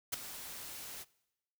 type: noise with ADSR envelope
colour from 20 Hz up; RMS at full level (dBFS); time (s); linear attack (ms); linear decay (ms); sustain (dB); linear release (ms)
white; -32; 0.12-1.05; 15; 13; -14; 37
effects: noise-tail reverb RT60 0.9 s tail -22 dB re dry